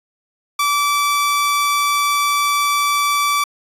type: tone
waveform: sawtooth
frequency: 1158 Hz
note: D6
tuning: 25 cents flat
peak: -11 dBFS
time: 0.59-3.44 s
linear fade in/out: 5 ms
effects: resampled to 32000 Hz